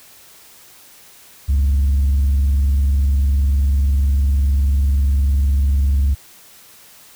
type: tone with vibrato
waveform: sine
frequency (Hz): 69.3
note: C#2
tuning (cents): 0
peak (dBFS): -10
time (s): 1.48-6.15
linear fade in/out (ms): 20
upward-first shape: sine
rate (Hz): 20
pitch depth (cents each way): 170
effects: tanh soft clip ceiling -11 dBFS + white hiss -45 dBFS RMS until 7.15 s